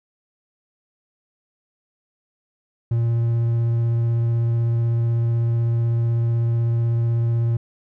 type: tone with vibrato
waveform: triangle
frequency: 116.54 Hz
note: A#2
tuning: in tune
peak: -15 dBFS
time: 2.91-7.57 s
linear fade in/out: 5 ms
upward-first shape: triangle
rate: 16 Hz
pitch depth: 11 cents each way
effects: none